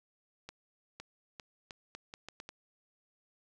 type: accelerating click train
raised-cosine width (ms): 0.2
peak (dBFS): -27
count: 9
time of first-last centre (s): 0.49-2.491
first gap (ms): 510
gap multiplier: 0.78
effects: none